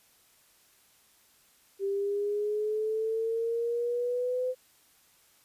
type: exponential sweep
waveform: sine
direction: up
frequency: 392 to 511 Hz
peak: -27 dBFS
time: 1.79-4.55 s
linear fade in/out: 50 ms
effects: white hiss -63 dBFS RMS until 5.44 s + resampled to 32000 Hz